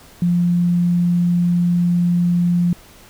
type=tone; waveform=sine; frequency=174.61 Hz; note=F3; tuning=in tune; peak=-13 dBFS; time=0.22-2.73 s; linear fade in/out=2 ms; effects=pink hiss -45 dBFS RMS until 3.09 s